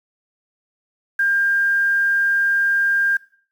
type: tone with quantisation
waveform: sine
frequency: 1600 Hz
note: G6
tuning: 35 cents sharp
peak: -15 dBFS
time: 1.19-3.17 s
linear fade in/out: 5 ms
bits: 7
effects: noise-tail reverb RT60 0.5 s tail -19 dB re dry